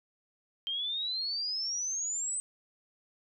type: exponential sweep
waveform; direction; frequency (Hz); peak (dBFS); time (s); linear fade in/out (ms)
sine; up; 3136 to 8200; -31; 0.67-2.4; 0
effects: none